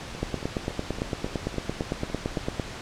two click trains, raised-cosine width 2 ms, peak -13 / -23 dBFS, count 22 / 9, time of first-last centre 0.23-2.598 / 0.15-2.378 s, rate 8.87 / 3.59 Hz, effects pink hiss -38 dBFS RMS until 2.81 s + low-pass 6000 Hz 12 dB/octave

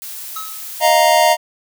blue noise, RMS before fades -30 dBFS, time 0.02-0.9 s, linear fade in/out 0 ms
square tone with exponential decay, 1284 Hz, E6, 46 cents flat, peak -24 dBFS, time 0.36-0.75 s, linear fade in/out 5 ms, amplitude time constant 83 ms
square chord, Eb suspended second, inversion none, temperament just, 622.3 / 700 / 933.4 Hz, Eb5 / F5 / Bb5, 0 / +4 / +2 cents, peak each -15 dBFS, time 0.8-1.37 s, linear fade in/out 50 ms
effects none

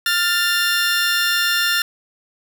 20% pulse tone pair together, 1400 / 1783.4 Hz, F6 / A6, +4 / +23 cents, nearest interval major third, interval 419 cents, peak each -14 dBFS, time 0.06-1.82 s, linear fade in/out 2 ms, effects none

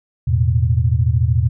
sine chord, E suspended fourth, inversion none, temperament equal, 82.41 / 110 / 123.47 Hz, E2 / A2 / B2, 0 / 0 / 0 cents, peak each -17 dBFS, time 0.27-1.49 s, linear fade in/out 10 ms, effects none

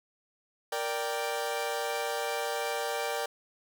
sawtooth chord, G minor, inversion first, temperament equal, 466.2 / 587.3 / 784 Hz, Bb4 / D5 / G5, 0 / 0 / 0 cents, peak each -31 dBFS, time 0.72-3.26 s, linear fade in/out 5 ms, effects none

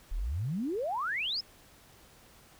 sine exponential sweep, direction up, 32 to 5400 Hz, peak -30 dBFS, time 0.11-1.41 s, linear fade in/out 10 ms, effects pink hiss -58 dBFS RMS until 2.59 s

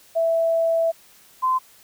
sine tone pair in turn, 660 / 1031.5 Hz, E5 / C6, +2 / -25 cents, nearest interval minor sixth, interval 773 cents, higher second, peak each -17 dBFS, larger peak neither, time 0.15-0.92 / 1.42-1.59 s, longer first, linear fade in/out 20 ms, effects white hiss -52 dBFS RMS until 1.83 s

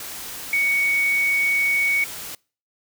sine tone in noise, 2233 Hz, C#7, 12 cents sharp, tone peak -17 dBFS, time 0.53-2.04 s, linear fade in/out 2 ms, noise white, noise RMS -34 dBFS, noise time 0-2.35 s, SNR +14 dB, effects noise-tail reverb RT60 0.4 s tail -26 dB re dry

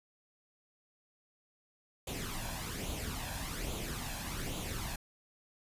pink noise with flanger, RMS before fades -39 dBFS, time 2.07-4.96 s, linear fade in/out 5 ms, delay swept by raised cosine 0.28 to 1.22 ms, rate 1.2 Hz, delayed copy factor +0.6, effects resampled to 32000 Hz

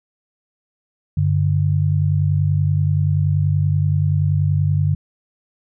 sine tone pair together, 96.35 / 146.83 Hz, G2 / D3, -29 / 0 cents, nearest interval perfect fifth, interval 729 cents, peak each -17 dBFS, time 1.17-4.95 s, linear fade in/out 5 ms, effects none

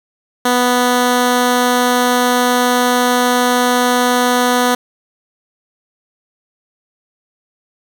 10% pulse tone, 246.9 Hz, B3, in tune, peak -3 dBFS, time 0.45-4.75 s, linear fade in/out 5 ms, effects 7-bit

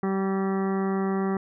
harmonic tone with a mistuned harmonic, 193 Hz, G3, 27 cents flat, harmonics 1 / 2 / 3 / 4 / 5 / 6 / 7 / 8 / 9 / 10, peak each -25 / -28 / -43 / -35 / -43 / -37 / -42 / -49 / -47 / -44 dBFS, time 0.03-1.37 s, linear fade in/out 2 ms, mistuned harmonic 8, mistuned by +37 cents, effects none

